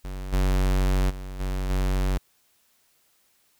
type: tone with level steps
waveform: square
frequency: 46.94 Hz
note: F#1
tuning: 26 cents sharp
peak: -32 / -20 / -34 / -26 / -22 dBFS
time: 0.04-2.18 s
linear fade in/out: 10 ms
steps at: 0.32 / 1.09 / 1.39 / 1.69 s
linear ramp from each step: 20 ms
effects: white hiss -65 dBFS RMS until 3.59 s